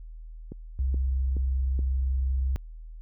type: click train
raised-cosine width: 3 ms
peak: -24 dBFS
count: 4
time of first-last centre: 0.52-1.791 s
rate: 2.36 Hz
type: tone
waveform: sine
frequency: 65.41 Hz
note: C2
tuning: in tune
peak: -23 dBFS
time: 0.79-2.56 s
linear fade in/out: 0 ms
effects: added 40 Hz sine -39 dBFS peak until 3.01 s